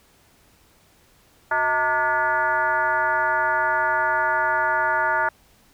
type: tone with frequency modulation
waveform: sine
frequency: 1174.7 Hz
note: D6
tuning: in tune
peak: -18 dBFS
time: 1.51-5.29 s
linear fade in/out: 5 ms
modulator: 269 Hz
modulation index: 1.9
effects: pink hiss -57 dBFS RMS until 5.73 s